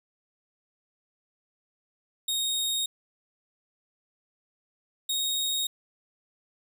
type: tone pair in turn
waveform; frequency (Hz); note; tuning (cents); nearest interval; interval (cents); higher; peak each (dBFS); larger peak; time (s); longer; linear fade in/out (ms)
sawtooth; 3729 / 3747; A#7 / A#7; 0 / +8; unison; 8; second; -23; neither; 2.28-2.86 / 5.09-5.67; neither; 5
effects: none